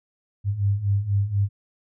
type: beating tone pair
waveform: sine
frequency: 97.9 / 102 Hz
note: G2 / G#2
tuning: -2 / -31 cents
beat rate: 4.1 Hz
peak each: -25 / -21 dBFS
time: 0.44-1.49 s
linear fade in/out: 50 ms
effects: none